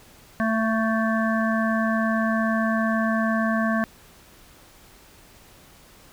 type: harmonic tone with a mistuned harmonic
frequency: 222.8 Hz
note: A3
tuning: 22 cents sharp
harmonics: 1 / 3 / 5 / 7 / 8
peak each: -22 / -27 / -29 / -30 / -31 dBFS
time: 0.4-3.84 s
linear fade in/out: 0 ms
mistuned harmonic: 8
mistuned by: -32 cents
effects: pink hiss -51 dBFS RMS until 6.12 s